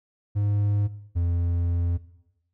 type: tone pair in turn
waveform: triangle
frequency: 102.6 / 86.1 Hz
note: G#2 / F2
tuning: -21 / -24 cents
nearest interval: minor third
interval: 303 cents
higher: first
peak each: -19 dBFS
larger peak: neither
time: 0.35-0.88 / 1.15-1.98 s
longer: second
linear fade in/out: 20 ms
effects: noise-tail reverb RT60 0.9 s tail -17 dB re dry